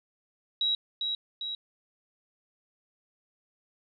sine tone with echo, 3862 Hz, B7, 39 cents flat, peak -24 dBFS, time 0.61-0.75 s, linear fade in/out 2 ms, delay 400 ms, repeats 2, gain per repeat -4 dB, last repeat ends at 1.55 s, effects none

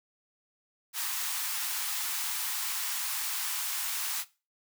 white high-pass noise, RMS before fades -33 dBFS, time 0.93-4.25 s, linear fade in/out 50 ms, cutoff 810 Hz, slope 48 dB/octave, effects noise-tail reverb RT60 0.3 s tail -18 dB re dry

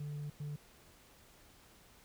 sine tone bursts at uneven times, 146.83 Hz, D3, in tune, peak -36 dBFS, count 2, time 0-0.3 / 0.4-0.56 s, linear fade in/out 5 ms, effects tanh soft clip ceiling -38 dBFS + pink hiss -62 dBFS RMS until 2.04 s

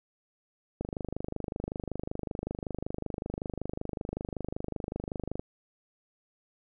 click train, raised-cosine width 2 ms, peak -20 dBFS, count 117, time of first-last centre 0.81-5.395 s, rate 25.3 Hz, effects none

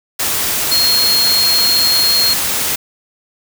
sine tone in noise, 4256 Hz, C8, 29 cents sharp, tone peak -11 dBFS, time 0.71-2.34 s, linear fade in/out 10 ms, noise white, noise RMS -17 dBFS, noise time 0.19-2.76 s, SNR +3 dB, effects none

